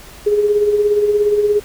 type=tone with tremolo; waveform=sine; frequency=415.3 Hz; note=G#4; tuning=in tune; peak=-9 dBFS; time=0.26-1.6 s; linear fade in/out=10 ms; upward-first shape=sine; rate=17 Hz; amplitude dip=50%; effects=added 50 Hz sine -43 dBFS peak until 1.64 s + pink hiss -39 dBFS RMS until 1.64 s